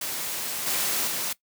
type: noise with level steps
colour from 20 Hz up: white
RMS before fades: -31 / -26 / -29 dBFS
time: 0.01-1.33 s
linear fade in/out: 5 ms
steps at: 0.66 / 1.07 s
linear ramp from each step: 10 ms
effects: noise-tail reverb RT60 0.1 s tail -19 dB re dry + high-pass 150 Hz 12 dB/octave